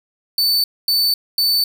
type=tone bursts; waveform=45% pulse; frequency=4519 Hz; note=C#8; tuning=33 cents sharp; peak=-13 dBFS; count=3; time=0.38-1.64 s; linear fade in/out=2 ms; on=260 ms; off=240 ms; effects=none